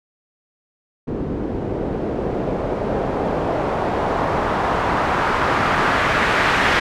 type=noise with low-pass filter sweep; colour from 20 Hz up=white; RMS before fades=-20 dBFS; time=1.07-6.8 s; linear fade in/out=10 ms; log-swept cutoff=320 to 1900 Hz; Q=1.3; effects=none